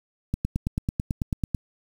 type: click train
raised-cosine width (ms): 5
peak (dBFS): -12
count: 12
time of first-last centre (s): 0.34-1.547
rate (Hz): 9.11
effects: 7-bit